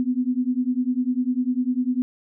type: beating tone pair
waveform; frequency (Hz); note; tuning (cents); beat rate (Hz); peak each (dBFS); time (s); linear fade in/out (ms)
sine; 246.3 / 256.3; B3 / C4; -5 / -36; 10; -23; 0-2.02; 0
effects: none